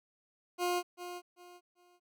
20% pulse tone with echo, 355 Hz, F4, 28 cents sharp, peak -25 dBFS, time 0.58-0.83 s, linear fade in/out 50 ms, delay 390 ms, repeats 3, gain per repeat -11 dB, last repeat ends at 2 s, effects none

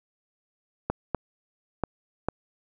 clicks, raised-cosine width 1 ms, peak -11 dBFS, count 4, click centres 0.9 / 1.147 / 1.837 / 2.286 s, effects none

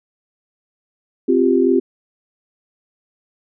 sine chord, C suspended fourth, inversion none, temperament just, 261.6 / 348.8 / 392.4 Hz, C4 / F4 / G4, 0 / -2 / +2 cents, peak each -16 dBFS, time 1.28-1.8 s, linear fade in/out 10 ms, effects none

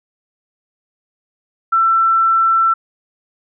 sine tone, 1340 Hz, E6, 28 cents sharp, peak -10 dBFS, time 1.72-2.74 s, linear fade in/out 10 ms, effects none

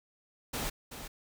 pink noise with echo, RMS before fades -35 dBFS, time 0.53-0.7 s, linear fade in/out 10 ms, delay 380 ms, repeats 1, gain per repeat -9 dB, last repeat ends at 1.08 s, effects none

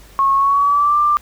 sine tone with pitch glide, 1093 to 1185.1 Hz, C#6 to D6, -25 to +15 cents, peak -11 dBFS, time 0.19-1.17 s, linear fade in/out 0 ms, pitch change +140 cents, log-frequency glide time 0.34-0.98 s, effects added 50 Hz sine -44 dBFS peak until 1.21 s + pink hiss -46 dBFS RMS until 1.21 s

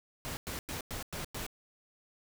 pink noise bursts, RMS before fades -39 dBFS, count 6, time 0.25-1.465 s, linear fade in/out 0 ms, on 120 ms, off 99 ms, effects none

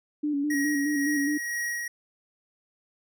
sine tone with vibrato, 290 Hz, D4, 22 cents flat, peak -24 dBFS, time 0.23-1.38 s, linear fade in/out 10 ms, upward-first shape square, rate 4.8 Hz, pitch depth 44 cents each way
square tone with tremolo, 1897 Hz, A#6, 30 cents sharp, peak -28 dBFS, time 0.5-1.88 s, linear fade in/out 5 ms, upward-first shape sine, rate 2 Hz, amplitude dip 35%
effects none

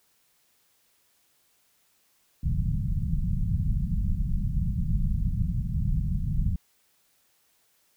pink low-pass noise, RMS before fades -26 dBFS, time 2.43-6.56 s, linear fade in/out 5 ms, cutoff 190 Hz, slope 48 dB/octave, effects white hiss -67 dBFS RMS until 7.96 s

